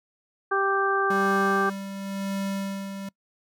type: harmonic tone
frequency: 392 Hz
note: G4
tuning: in tune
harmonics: 1 / 2 / 3 / 4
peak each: -26 / -29 / -25 / -27 dBFS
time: 0.51-1.7 s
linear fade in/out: 10 ms
type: tone with tremolo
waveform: square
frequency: 196 Hz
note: G3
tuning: in tune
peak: -27 dBFS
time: 1.1-3.09 s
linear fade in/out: 5 ms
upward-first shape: sine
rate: 0.94 Hz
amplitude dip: 55%
effects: noise-tail reverb RT60 0.1 s tail -24 dB re dry